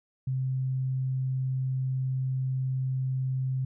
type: tone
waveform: sine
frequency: 130.81 Hz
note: C3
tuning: in tune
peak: -26 dBFS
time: 0.27-3.65 s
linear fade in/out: 5 ms
effects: none